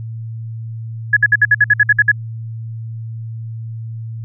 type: tone bursts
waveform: sine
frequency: 1686 Hz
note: G#6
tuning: 26 cents sharp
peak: -6 dBFS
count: 11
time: 1.13-2.117 s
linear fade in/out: 5 ms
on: 37 ms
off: 58 ms
effects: added 113 Hz sine -24 dBFS peak until 4.24 s